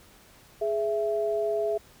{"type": "tone pair together", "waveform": "sine", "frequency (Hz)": [417.9, 663.4], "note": ["G#4", "E5"], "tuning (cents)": [11, 11], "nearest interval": "minor sixth", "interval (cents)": 800, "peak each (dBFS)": -27, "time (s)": [0.61, 1.78], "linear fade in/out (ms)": 10, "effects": ["pink hiss -55 dBFS RMS until 2 s"]}